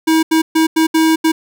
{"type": "tone bursts at uneven times", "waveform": "square", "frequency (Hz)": 320.6, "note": "E4", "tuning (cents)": -48, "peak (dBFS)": -10, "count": 6, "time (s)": [[0.07, 0.23], [0.31, 0.42], [0.55, 0.67], [0.76, 0.87], [0.94, 1.16], [1.24, 1.32]], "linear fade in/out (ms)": 10, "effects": []}